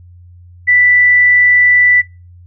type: tone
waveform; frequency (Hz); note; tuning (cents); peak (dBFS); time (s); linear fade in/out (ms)
sine; 1975.5; B6; 0; -6; 0.67-2.02; 20
effects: noise-tail reverb RT60 0.3 s tail -23 dB re dry + added 88 Hz sine -36 dBFS peak until 2.46 s